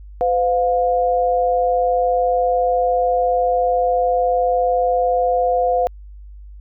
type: tone pair together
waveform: sine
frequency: 508.6 / 709 Hz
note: C5 / F5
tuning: -49 / +26 cents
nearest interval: tritone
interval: 575 cents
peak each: -17 dBFS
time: 0.21-5.87 s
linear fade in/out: 0 ms
effects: added 50 Hz sine -35 dBFS peak until 6.6 s